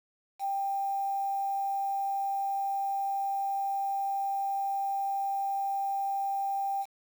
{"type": "tone with quantisation", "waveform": "sine", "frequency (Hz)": 789, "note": "G5", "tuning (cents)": 11, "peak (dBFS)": -28, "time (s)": [0.39, 6.86], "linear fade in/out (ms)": 50, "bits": 8, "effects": []}